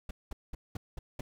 brown noise bursts, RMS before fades -37 dBFS, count 6, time 0.09-1.21 s, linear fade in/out 5 ms, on 20 ms, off 200 ms, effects none

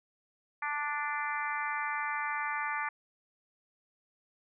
harmonic tone, 293.7 Hz, D4, in tune, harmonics 3 / 4 / 5 / 6 / 7 / 8, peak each -37 / -37 / -40 / -38 / -39 / -43 dBFS, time 0.62-2.89 s, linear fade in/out 5 ms, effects none

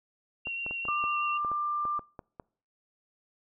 sine tone with vibrato, 2747 Hz, F7, 29 cents flat, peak -32 dBFS, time 0.45-1.38 s, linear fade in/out 10 ms, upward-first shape triangle, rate 7.9 Hz, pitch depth 19 cents each way
clicks, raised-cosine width 1 ms, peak -27 dBFS, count 12, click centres 0.471 / 0.664 / 0.71 / 0.853 / 0.886 / 1.04 / 1.448 / 1.516 / 1.853 / 1.993 / 2.192 / 2.398 s
sine tone, 1189 Hz, D6, 21 cents sharp, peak -27 dBFS, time 0.88-1.99 s, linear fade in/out 5 ms
effects noise-tail reverb RT60 0.5 s tail -26 dB re dry

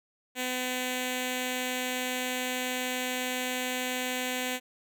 5% pulse tone with notch filter, 252.8 Hz, B3, 41 cents sharp, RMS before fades -32 dBFS, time 0.35-4.6 s, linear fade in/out 50 ms, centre 1200 Hz, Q 1.3, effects none

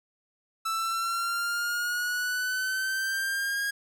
45% pulse exponential sweep, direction up, 1318.5 to 1638 Hz, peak -27 dBFS, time 0.65-3.71 s, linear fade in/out 10 ms, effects none

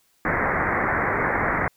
white low-pass noise, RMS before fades -23 dBFS, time 0.25-1.68 s, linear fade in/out 2 ms, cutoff 2100 Hz, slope 96 dB/octave, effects white hiss -64 dBFS RMS until 1.76 s

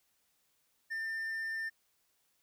triangle tone, 1796 Hz, A6, 35 cents sharp, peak -33 dBFS, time 0.9-1.7 s, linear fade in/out 20 ms, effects white hiss -75 dBFS RMS until 2.42 s

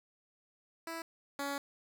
10% pulse tone pair in turn, 329.6 / 281.1 Hz, E4 / C#4, 0 / +24 cents, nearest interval minor third, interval 276 cents, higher first, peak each -31 / -27 dBFS, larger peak second, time 0.87-1.02 / 1.39-1.58 s, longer second, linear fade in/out 2 ms, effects none

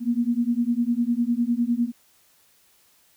sine beating tone pair, 233.1 / 243 Hz, A#3 / B3, 0 / -28 cents, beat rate 9.9 Hz, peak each -23 dBFS, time 0-1.92 s, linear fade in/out 50 ms, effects white hiss -60 dBFS RMS until 3.16 s

